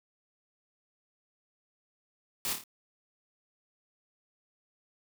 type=noise with echo; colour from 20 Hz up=white; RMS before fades=-33 dBFS; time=2.45-2.53 s; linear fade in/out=0 ms; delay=27 ms; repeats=4; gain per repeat=-5 dB; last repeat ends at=2.638 s; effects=none